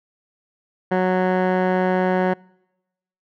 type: tone with low-pass filter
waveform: 15% pulse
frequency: 184.4 Hz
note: F#3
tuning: 6 cents flat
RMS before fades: -19 dBFS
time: 0.91-2.34 s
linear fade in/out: 10 ms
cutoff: 1400 Hz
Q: 1.6
effects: noise-tail reverb RT60 0.9 s tail -26 dB re dry